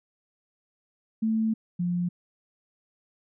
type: tone pair in turn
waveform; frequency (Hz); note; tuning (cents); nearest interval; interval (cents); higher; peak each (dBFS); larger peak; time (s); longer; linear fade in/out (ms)
sine; 221.3 / 176.08; A3 / F3; +10 / +14; major third; 396; first; -22 / -24; first; 1.22-1.54 / 1.79-2.09; first; 10
effects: none